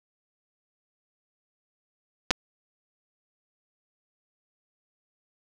clicks, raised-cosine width 0.2 ms, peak -4 dBFS, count 2, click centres 2.307 / 2.311 s, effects none

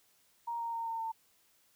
sine tone with pitch steps, 936 / 927.4 / 918.9 / 910.4 / 902 Hz, A#5 / A#5 / A#5 / A#5 / A5, +7 / -9 / -25 / -41 / +43 cents, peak -34 dBFS, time 0.47-1.12 s, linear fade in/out 10 ms, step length 130 ms, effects white hiss -69 dBFS RMS until 1.75 s

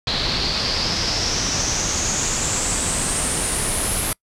pink noise with low-pass filter sweep, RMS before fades -22 dBFS, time 0.07-4.13 s, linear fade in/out 2 ms, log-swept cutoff 4100 to 11000 Hz, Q 6.6, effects noise-tail reverb RT60 0.1 s tail -26 dB re dry

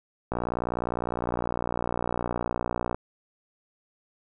click train, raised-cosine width 1 ms, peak -14 dBFS, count 158, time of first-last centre 0.32-2.945 s, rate 59.8 Hz, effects none

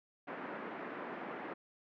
pink band-pass noise, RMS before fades -44 dBFS, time 0.27-1.54 s, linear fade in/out 10 ms, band 230 to 2000 Hz, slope 24 dB/octave, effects none

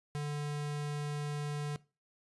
square tone, 147 Hz, D3, 2 cents sharp, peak -35 dBFS, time 0.15-1.76 s, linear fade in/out 0 ms, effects noise-tail reverb RT60 0.3 s tail -20 dB re dry + resampled to 24000 Hz

